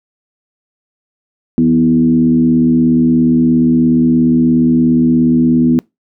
sine tone with frequency modulation, 246.6 Hz, B3, 2 cents flat, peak -7 dBFS, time 1.58-5.79 s, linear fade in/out 0 ms, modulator 77 Hz, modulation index 0.79, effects noise-tail reverb RT60 0.2 s tail -25 dB re dry

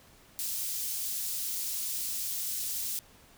white high-pass noise, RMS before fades -34 dBFS, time 0.39-2.99 s, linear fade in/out 0 ms, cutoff 4700 Hz, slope 12 dB/octave, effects pink hiss -58 dBFS RMS until 3.37 s

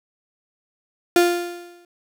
35% pulse tone with exponential decay, 349.2 Hz, F4, in tune, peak -9 dBFS, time 1.16-1.85 s, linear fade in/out 2 ms, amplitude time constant 150 ms, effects none

